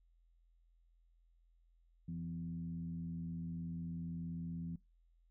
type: tone with frequency modulation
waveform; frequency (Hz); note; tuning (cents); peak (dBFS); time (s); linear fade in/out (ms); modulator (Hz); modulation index
sine; 168.8; E3; +41; -40; 2.08-4.76; 5; 80.5; 0.67
effects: noise-tail reverb RT60 0.2 s tail -21 dB re dry + added 42 Hz sine -67 dBFS peak until 5.3 s